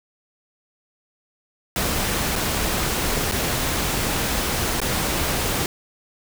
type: noise with dropouts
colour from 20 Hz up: pink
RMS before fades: -23 dBFS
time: 1.76-5.66 s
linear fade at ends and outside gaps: 1 ms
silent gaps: 2.356-2.36 / 3.314-3.32 / 4.803-4.816 s
effects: none